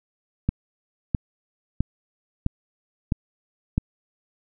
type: click train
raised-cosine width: 5 ms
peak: -8 dBFS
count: 6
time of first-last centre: 0.49-3.779 s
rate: 1.52 Hz
effects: none